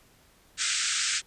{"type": "band-pass noise", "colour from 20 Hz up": "white", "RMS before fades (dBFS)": -28, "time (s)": [0.57, 1.22], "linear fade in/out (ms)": 50, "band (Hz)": [1300, 8400], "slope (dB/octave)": 96, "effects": ["pink hiss -60 dBFS RMS until 1.26 s", "resampled to 32000 Hz"]}